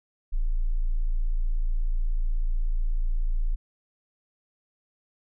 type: tone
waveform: sine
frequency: 28.17 Hz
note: A0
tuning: 42 cents sharp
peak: -21 dBFS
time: 0.32-3.56 s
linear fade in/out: 20 ms
effects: none